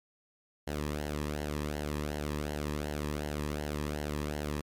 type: tone with flanger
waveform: sawtooth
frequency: 74.3 Hz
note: D2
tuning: 21 cents sharp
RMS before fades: -35 dBFS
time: 0.67-4.61 s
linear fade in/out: 5 ms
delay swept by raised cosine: 0.82 to 1.4 ms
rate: 2.7 Hz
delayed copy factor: -0.65
effects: MP3 96 kbps